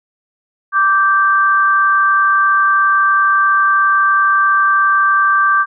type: tone pair together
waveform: sine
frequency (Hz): 1169 / 1568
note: D6 / G6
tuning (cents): -8 / 0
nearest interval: perfect fourth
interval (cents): 508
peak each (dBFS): -11 / -13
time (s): 0.72-5.66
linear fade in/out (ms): 50
effects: none